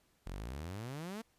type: exponential sweep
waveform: sawtooth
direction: up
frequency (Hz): 40.6 to 233.5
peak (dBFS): -37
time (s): 0.26-1.22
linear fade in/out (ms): 10
effects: pink hiss -73 dBFS RMS until 1.38 s + resampled to 32000 Hz